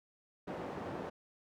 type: band-pass noise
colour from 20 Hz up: white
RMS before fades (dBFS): -42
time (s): 0.47-1.1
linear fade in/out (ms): 10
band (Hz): 110 to 670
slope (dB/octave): 12
effects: none